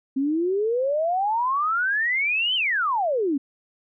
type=exponential two-way sweep; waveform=sine; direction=up then down; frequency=261.6 to 3136 to 261.6 Hz; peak=-20 dBFS; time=0.16-3.38 s; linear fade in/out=10 ms; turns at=2.55 s; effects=none